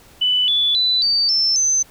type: tone with pitch steps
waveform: sine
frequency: 2988 / 3452 / 3989 / 4608 / 5324 / 6151 Hz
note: F#7 / A7 / B7 / D8 / E8 / G8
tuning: +16 / -34 / +17 / -34 / +16 / -34 cents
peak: -14 dBFS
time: 0.21-1.83 s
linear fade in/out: 10 ms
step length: 270 ms
effects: pink hiss -48 dBFS RMS until 1.9 s